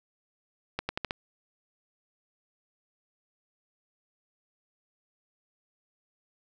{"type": "accelerating click train", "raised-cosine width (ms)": 0.3, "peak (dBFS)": -14, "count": 5, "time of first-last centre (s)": [0.79, 1.109], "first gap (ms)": 100, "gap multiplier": 0.85, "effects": []}